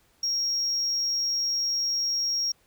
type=tone; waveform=sine; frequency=5590 Hz; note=F8; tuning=1 cent sharp; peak=-22 dBFS; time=0.23-2.52 s; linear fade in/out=5 ms; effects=tanh soft clip ceiling -22 dBFS + pink hiss -64 dBFS RMS until 2.66 s